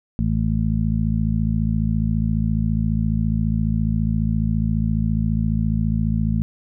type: harmonic tone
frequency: 54.6 Hz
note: A1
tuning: 13 cents flat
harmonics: 1 / 2 / 3 / 4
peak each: -23 / -23 / -23 / -23 dBFS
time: 0.19-6.42 s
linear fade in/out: 0 ms
effects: none